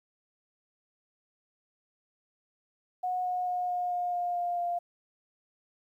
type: tone with pitch steps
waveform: sine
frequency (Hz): 730 / 725.4 / 720.8 / 716.2 / 711.7 / 707.2 / 702.7 / 698.2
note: F#5 / F#5 / F#5 / F5 / F5 / F5 / F5 / F5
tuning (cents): -24 / -34 / -45 / +43 / +33 / +22 / +10 / -1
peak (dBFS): -28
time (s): 3.03-4.79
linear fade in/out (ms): 10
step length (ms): 220
effects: 11-bit